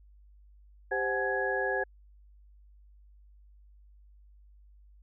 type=tone cluster; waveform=sine; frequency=393.5 / 519 / 744 / 849 / 1669 Hz; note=G4 / C5 / F#5 / G#5 / G#6; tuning=+7 / -14 / +9 / +38 / +8 cents; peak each=-34 / -33 / -36 / -39 / -31 dBFS; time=0.91-1.84 s; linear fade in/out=10 ms; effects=added 50 Hz sine -54 dBFS peak until 5.02 s